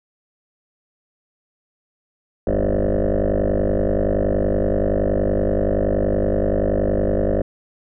sine tone with frequency modulation, 293.7 Hz, D4, in tune, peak -14 dBFS, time 2.47-7.42 s, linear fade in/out 2 ms, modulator 50.6 Hz, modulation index 6.4, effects tanh soft clip ceiling -14 dBFS

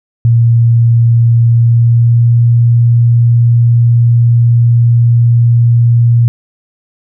sine tone with pitch glide, 116.8 to 118.16 Hz, A#2 to A#2, +4 to +24 cents, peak -4 dBFS, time 0.25-6.28 s, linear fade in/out 0 ms, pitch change +20 cents, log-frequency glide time 1.49-2.36 s, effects none

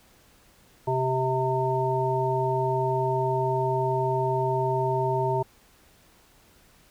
harmonic tone, 130 Hz, C3, 11 cents flat, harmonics 1 / 3 / 5 / 7, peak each -28 / -27 / -30 / -27 dBFS, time 0.87-5.43 s, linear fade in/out 10 ms, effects pink hiss -58 dBFS RMS until 6.9 s

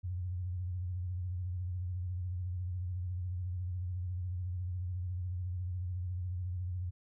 sine tone with vibrato, 90.1 Hz, F#2, 45 cents flat, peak -34 dBFS, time 0.03-6.91 s, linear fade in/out 20 ms, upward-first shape sine, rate 14 Hz, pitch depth 71 cents each way, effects none

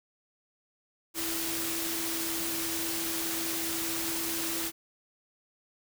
sine tone in noise, 330 Hz, E4, 2 cents sharp, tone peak -37 dBFS, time 1.14-4.72 s, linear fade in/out 50 ms, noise white, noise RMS -33 dBFS, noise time 1.14-4.72 s, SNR -7 dB, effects none

